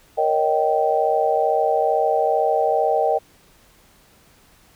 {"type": "chord", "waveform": "sine", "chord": "Eb dominant seventh", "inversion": "second", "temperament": "just", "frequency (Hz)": [466.7, 560, 622.3, 777.8], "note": ["Bb4", "Db5", "Eb5", "G5"], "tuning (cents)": [2, 18, 0, -14], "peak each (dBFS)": [-22, -25, -21, -20], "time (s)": [0.17, 3.19], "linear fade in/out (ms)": 20, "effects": ["pink hiss -54 dBFS RMS until 4.75 s"]}